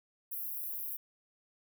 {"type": "high-pass noise", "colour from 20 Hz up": "white", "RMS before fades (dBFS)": -39, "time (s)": [0.31, 0.97], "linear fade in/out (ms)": 10, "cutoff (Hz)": 11000, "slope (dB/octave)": 96, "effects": []}